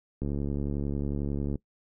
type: click train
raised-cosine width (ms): 3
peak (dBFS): -19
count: 96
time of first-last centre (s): 0.22-1.556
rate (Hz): 71.1
effects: noise-tail reverb RT60 0.1 s tail -21 dB re dry